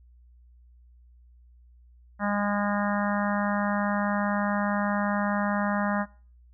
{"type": "harmonic tone with a mistuned harmonic", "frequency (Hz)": 204.8, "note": "G#3", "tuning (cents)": -24, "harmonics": [1, 3, 4, 5, 6, 7, 8, 9], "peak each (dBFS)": [-27, -32, -33, -34, -35, -35, -36, -37], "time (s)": [2.19, 6.06], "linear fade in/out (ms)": 50, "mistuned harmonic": 1, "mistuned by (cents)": -18, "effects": ["noise-tail reverb RT60 0.4 s tail -22 dB re dry", "added 60 Hz sine -52 dBFS peak until 6.53 s"]}